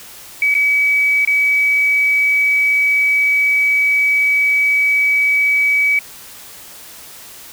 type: tone with dropouts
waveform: sine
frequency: 2279 Hz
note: C#7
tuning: 47 cents sharp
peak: -11 dBFS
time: 0.42-5.99 s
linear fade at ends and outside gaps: 2 ms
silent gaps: 0.542-0.55 / 1.25-1.274 s
effects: white hiss -37 dBFS RMS until 7.52 s